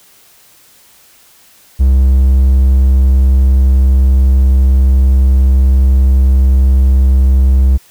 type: tone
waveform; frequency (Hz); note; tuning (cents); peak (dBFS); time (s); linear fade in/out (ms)
triangle; 65.8; C2; +10; -3; 1.79-7.78; 20
effects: white hiss -45 dBFS RMS until 7.9 s